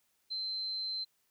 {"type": "tone", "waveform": "sine", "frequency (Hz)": 4100, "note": "C8", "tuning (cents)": -36, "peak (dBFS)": -34, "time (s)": [0.3, 1.05], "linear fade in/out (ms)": 20, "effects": ["white hiss -75 dBFS RMS until 1.3 s"]}